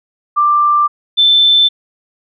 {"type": "tone pair in turn", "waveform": "sine", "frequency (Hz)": [1182, 3535], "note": ["D6", "A7"], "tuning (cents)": [11, 7], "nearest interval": "octave + perfect fifth", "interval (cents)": 1896, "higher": "second", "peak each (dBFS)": [-8, -6], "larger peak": "second", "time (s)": [[0.36, 0.88], [1.17, 1.69]], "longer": "neither", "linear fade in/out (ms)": 20, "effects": []}